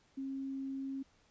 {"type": "tone", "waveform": "sine", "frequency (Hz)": 269.8, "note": "C#4", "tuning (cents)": -47, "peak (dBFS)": -37, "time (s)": [0.17, 1.03], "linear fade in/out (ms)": 10, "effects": ["pink hiss -69 dBFS RMS until 1.3 s", "resampled to 16000 Hz"]}